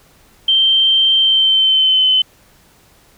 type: tone with pitch glide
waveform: sine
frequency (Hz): 3136 to 3047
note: G7 to G7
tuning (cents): 0 to -50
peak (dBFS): -9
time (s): 0.48-2.22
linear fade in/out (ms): 5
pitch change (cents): -50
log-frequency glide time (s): 1.18-2.07
effects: pink hiss -50 dBFS RMS until 3.17 s